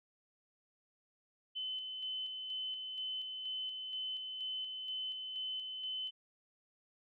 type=tone with tremolo; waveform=sine; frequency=3040 Hz; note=F#7; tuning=46 cents sharp; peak=-37 dBFS; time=1.55-6.11 s; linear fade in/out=20 ms; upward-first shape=square; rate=2.1 Hz; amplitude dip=35%; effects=none